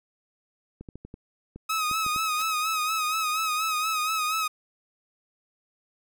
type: clicks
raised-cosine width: 3 ms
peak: -27 dBFS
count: 9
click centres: 0.81 / 0.888 / 0.956 / 1.05 / 1.141 / 1.56 / 1.913 / 2.064 / 2.162 s
type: tone with vibrato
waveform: sawtooth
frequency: 1268 Hz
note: D#6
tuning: 32 cents sharp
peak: -21 dBFS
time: 1.69-4.48 s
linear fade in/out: 10 ms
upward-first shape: sine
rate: 4.2 Hz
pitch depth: 54 cents each way
type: noise with exponential growth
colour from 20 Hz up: white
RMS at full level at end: -35 dBFS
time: 2.3-2.42 s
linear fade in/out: 2 ms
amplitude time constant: 24 ms
effects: none